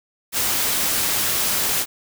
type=noise; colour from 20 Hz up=white; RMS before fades=-21 dBFS; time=0.32-1.86 s; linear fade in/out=50 ms; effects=none